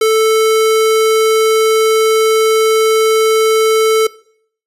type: tone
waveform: square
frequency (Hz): 440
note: A4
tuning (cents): 0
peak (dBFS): -9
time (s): 0.01-4.07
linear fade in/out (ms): 5
effects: noise-tail reverb RT60 0.6 s tail -21 dB re dry + resampled to 32000 Hz